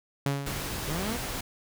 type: tone with exponential decay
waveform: sawtooth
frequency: 140 Hz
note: C#3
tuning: 18 cents sharp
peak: -20 dBFS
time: 0.26-0.91 s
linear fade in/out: 2 ms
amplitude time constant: 140 ms
type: noise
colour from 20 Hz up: pink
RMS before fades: -34 dBFS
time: 0.46-1.41 s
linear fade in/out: 5 ms
type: linear sweep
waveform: sawtooth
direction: up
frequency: 140.4 to 246.8 Hz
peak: -27 dBFS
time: 0.88-1.17 s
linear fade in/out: 20 ms
effects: none